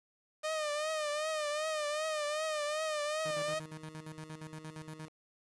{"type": "tone with vibrato", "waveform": "sawtooth", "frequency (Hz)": 610, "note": "D#5", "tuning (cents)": -34, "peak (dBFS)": -29, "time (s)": [0.43, 3.6], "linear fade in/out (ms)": 20, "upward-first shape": "triangle", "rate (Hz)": 2.6, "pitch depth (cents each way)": 78}
{"type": "tone with tremolo", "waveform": "sawtooth", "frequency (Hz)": 156.4, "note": "D#3", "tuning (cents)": 9, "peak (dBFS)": -38, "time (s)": [3.25, 5.09], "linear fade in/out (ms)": 10, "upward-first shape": "square", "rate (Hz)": 8.6, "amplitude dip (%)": 70}
{"effects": ["resampled to 22050 Hz", "9-bit"]}